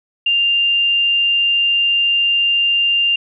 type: tone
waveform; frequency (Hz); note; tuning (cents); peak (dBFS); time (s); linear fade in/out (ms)
sine; 2794; F7; 0; -12; 0.26-3.16; 5
effects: none